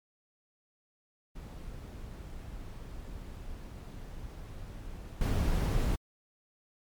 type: noise with level steps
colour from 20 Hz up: brown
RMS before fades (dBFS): -43 / -28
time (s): 1.35-5.96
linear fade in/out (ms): 10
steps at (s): 5.21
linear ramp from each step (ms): 2
effects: MP3 96 kbps